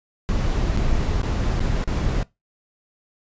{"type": "noise with dropouts", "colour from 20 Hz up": "brown", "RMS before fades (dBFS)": -21, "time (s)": [0.29, 2.23], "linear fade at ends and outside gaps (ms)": 0, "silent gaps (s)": [[0.766, 0.774], [1.216, 1.232], [1.594, 1.604], [1.839, 1.876]], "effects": ["noise-tail reverb RT60 0.2 s tail -21 dB re dry", "resampled to 16000 Hz"]}